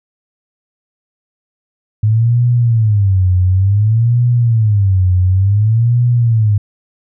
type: tone with vibrato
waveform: sine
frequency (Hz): 105.2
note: G#2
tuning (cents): +23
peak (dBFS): -8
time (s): 2.03-6.58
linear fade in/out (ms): 5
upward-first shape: sine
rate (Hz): 0.56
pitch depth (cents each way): 250
effects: none